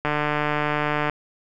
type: click train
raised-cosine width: 0.5 ms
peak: -8 dBFS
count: 157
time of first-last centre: 0.05-1.097 s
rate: 149 Hz
effects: none